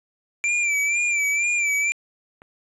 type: tone with vibrato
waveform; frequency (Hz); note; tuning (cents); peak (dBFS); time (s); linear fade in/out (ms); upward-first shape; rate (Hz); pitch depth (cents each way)
square; 2349; D7; 0; -20; 0.44-1.92; 0; sine; 2.1; 56
type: click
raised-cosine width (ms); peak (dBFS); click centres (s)
0.5; -30; 2.419
effects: resampled to 24000 Hz + 9-bit